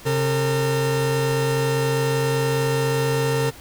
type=tone pair together; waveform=40% pulse; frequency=135.1 / 455.4 Hz; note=C#3 / A#4; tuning=-44 / -40 cents; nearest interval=octave + major sixth; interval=2104 cents; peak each=-21 dBFS; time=0.05-3.51 s; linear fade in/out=20 ms; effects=pink hiss -43 dBFS RMS until 3.6 s